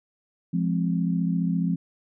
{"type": "chord", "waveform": "sine", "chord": "F minor", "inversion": "none", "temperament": "equal with one note detuned", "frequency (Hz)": [172.81, 207.7, 261.6], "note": ["F3", "Ab3", "C4"], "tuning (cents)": [-18, 0, 0], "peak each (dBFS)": [-23, -29, -29], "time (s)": [0.53, 1.76], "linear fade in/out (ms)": 10, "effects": []}